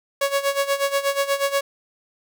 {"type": "tone with tremolo", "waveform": "sawtooth", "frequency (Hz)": 557, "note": "C#5", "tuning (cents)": 8, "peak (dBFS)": -13, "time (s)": [0.21, 1.61], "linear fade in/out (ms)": 5, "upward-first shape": "sine", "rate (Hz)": 8.3, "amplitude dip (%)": 80, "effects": []}